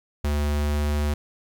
square tone with pitch glide, 73.42 to 73.89 Hz, D2 to D2, 0 to +11 cents, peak -22 dBFS, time 0.24-1.14 s, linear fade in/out 5 ms, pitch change +11 cents, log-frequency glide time 0.53-0.88 s, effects 10-bit

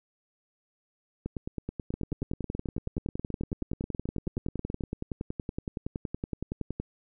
two click trains, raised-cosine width 3 ms, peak -19 / -20 dBFS, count 53 / 34, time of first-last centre 1.94-6.8 / 1.26-4.808 s, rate 10.7 / 9.3 Hz, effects none

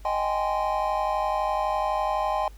triangle chord, Ab major seventh, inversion second, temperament just, 623 / 778.7 / 830.6 / 1038.3 Hz, Eb5 / G5 / Ab5 / C6, +2 / -12 / 0 / -14 cents, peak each -27 dBFS, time 0.05-2.48 s, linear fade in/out 2 ms, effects added 50 Hz sine -42 dBFS peak until 2.57 s + pink hiss -57 dBFS RMS until 2.57 s

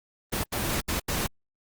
pink noise bursts at uneven times, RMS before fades -28 dBFS, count 4, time 0.32-0.44 / 0.52-0.81 / 0.88-1 / 1.08-1.27 s, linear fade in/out 10 ms, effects Opus 24 kbps

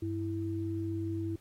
sine tone pair together, 98 / 329.2 Hz, G2 / E4, 0 / -2 cents, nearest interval octave + major sixth, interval 2098 cents, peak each -35 / -34 dBFS, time 0.02-1.36 s, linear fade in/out 5 ms, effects pink hiss -65 dBFS RMS until 1.4 s + AAC 48 kbps

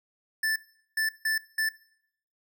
square tone bursts at uneven times, 1760 Hz, A6, in tune, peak -25 dBFS, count 4, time 0.43-0.56 / 0.97-1.09 / 1.25-1.38 / 1.58-1.69 s, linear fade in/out 5 ms, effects noise-tail reverb RT60 0.7 s tail -21 dB re dry

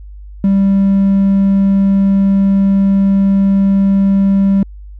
triangle tone, 196 Hz, G3, in tune, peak -5 dBFS, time 0.44-4.63 s, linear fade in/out 2 ms, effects tanh soft clip ceiling -1 dBFS + added 50 Hz sine -29 dBFS peak until 4.99 s

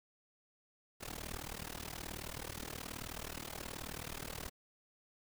pink noise with amplitude modulation, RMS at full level -41 dBFS, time 1-4.5 s, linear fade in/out 20 ms, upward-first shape sine, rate 38.8 Hz, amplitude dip 95%, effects none

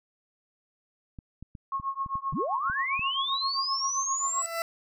clicks, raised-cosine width 5 ms, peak -29 dBFS, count 9, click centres 1.188 / 1.426 / 1.552 / 1.799 / 2.062 / 2.155 / 2.326 / 2.699 / 2.994 s
sine tone with tremolo, 1088 Hz, C#6, 33 cents flat, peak -25 dBFS, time 1.72-4.42 s, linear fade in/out 2 ms, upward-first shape triangle, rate 7.6 Hz, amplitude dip 100%
sine linear sweep, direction up, 114 to 7902 Hz, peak -28 dBFS, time 2.33-4.46 s, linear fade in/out 0 ms
20% pulse tone with exponential growth, 668 Hz, E5, 23 cents sharp, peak -21 dBFS, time 4.11-4.62 s, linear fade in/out 1 ms, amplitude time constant 110 ms
effects none

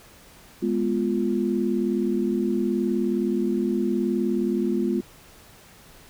sine chord, F diminished, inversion first, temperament equal, 207.7 / 246.9 / 349.2 Hz, Ab3 / Cb4 / F4, 0 / 0 / 0 cents, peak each -25 / -26 / -25 dBFS, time 0.62-5.01 s, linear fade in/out 10 ms, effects pink hiss -50 dBFS RMS until 6.09 s

